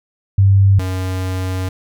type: tone pair in turn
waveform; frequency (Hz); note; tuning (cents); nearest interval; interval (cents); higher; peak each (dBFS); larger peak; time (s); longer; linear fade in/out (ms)
sine / square; 98 / 93; G2 / F#2; 0 / +9; minor second; 91; first; -7 / -19; first; 0.38-0.79 / 0.79-1.69; second; 5
effects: none